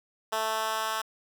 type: tone with high-pass filter sweep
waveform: 10% pulse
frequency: 220 Hz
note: A3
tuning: in tune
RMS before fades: -30 dBFS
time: 0.32-1.02 s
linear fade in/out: 10 ms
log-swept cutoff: 660 to 1100 Hz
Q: 1.1
effects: 9-bit